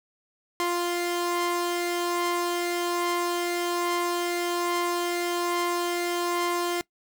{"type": "tone pair together", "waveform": "sawtooth", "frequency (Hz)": [349.2, 1046.4], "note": ["F4", "C6"], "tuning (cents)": [0, 0], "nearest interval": "octave + perfect fifth", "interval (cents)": 1900, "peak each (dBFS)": [-22, -28], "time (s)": [0.6, 6.81], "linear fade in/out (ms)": 0, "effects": ["noise-tail reverb RT60 0.1 s tail -21 dB re dry"]}